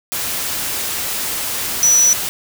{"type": "tone in noise", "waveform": "sine", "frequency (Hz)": 5920, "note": "F#8", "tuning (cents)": 0, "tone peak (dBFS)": -9, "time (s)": [1.83, 2.13], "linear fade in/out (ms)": 0, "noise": "white", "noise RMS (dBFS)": -22, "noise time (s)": [0.12, 2.29], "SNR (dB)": 10, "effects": []}